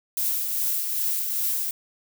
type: noise with tremolo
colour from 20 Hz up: violet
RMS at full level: -24 dBFS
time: 0.17-1.71 s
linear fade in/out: 2 ms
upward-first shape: triangle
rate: 2.5 Hz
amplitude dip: 40%
effects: none